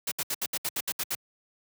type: noise bursts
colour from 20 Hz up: white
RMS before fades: -30 dBFS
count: 10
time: 0.07-1.151 s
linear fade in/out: 5 ms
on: 46 ms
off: 69 ms
effects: high-pass 100 Hz 12 dB/octave